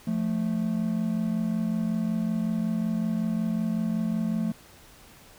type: tone pair together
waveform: triangle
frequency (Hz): 174.61 / 220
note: F3 / A3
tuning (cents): 0 / 0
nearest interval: major third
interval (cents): 400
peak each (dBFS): -27 / -24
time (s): 0.07-4.52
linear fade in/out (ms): 5
effects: pink hiss -52 dBFS RMS until 5.38 s